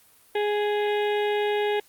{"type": "harmonic tone", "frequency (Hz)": 415.7, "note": "G#4", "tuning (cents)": 2, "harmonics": [1, 2, 4, 5, 6, 7, 8, 9], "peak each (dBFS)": [-23, -29, -35, -37, -39, -40, -41, -42], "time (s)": [0.35, 1.8], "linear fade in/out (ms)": 5, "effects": ["white hiss -57 dBFS RMS until 1.88 s", "Opus 32 kbps"]}